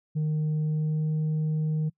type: tone with pitch glide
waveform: sine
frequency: 153.8 to 155.23 Hz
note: D#3 to D#3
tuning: -20 to -4 cents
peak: -21 dBFS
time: 0.15-1.9 s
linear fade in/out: 20 ms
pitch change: +16 cents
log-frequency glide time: 0.61-1.09 s
effects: noise-tail reverb RT60 0.1 s tail -26 dB re dry + tanh soft clip ceiling -23 dBFS